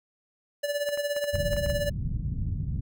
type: tone with tremolo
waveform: square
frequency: 580 Hz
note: D5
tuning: 22 cents flat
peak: -25 dBFS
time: 0.63-1.9 s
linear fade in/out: 10 ms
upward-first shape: sine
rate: 17 Hz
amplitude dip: 65%
type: clicks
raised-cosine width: 0.5 ms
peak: -27 dBFS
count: 9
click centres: 0.889 / 0.975 / 1.165 / 1.241 / 1.355 / 1.532 / 1.566 / 1.662 / 1.7 s
type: low-pass noise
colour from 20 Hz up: white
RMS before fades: -30 dBFS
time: 1.33-2.81 s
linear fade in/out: 10 ms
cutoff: 150 Hz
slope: 24 dB/octave
effects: none